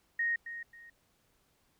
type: tone with echo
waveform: sine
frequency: 1864.7 Hz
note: A#6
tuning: in tune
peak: -28 dBFS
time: 0.19-0.36 s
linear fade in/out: 5 ms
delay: 270 ms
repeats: 2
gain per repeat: -11 dB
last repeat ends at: 0.9 s
effects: pink hiss -72 dBFS RMS until 1.79 s